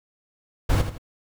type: noise with echo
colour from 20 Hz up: brown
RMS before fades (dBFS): -19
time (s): 0.69-0.82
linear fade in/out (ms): 10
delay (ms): 81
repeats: 2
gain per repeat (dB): -9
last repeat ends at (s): 0.982
effects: none